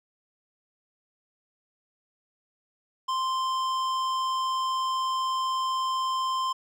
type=tone with hard clipping; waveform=sine; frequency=1044 Hz; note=C6; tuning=4 cents flat; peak=-27 dBFS; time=3.08-6.53 s; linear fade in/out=10 ms; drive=12 dB; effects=none